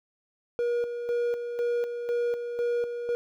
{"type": "tone with tremolo", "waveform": "triangle", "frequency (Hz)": 477.8, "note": "A#4", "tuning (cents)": 43, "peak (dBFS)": -22, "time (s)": [0.59, 3.15], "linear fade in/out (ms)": 0, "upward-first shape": "square", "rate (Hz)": 2, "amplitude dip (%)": 55, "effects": []}